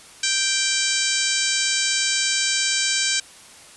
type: harmonic tone with a mistuned harmonic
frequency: 783 Hz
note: G5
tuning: 2 cents flat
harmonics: 2 / 3 / 4 / 5 / 6 / 7 / 8 / 9 / 10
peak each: -28 / -28 / -28 / -28 / -28 / -28 / -28 / -28 / -28 dBFS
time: 0.23-3.2 s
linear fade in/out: 5 ms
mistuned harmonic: 10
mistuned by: +44 cents
effects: white hiss -45 dBFS RMS until 3.76 s + resampled to 24000 Hz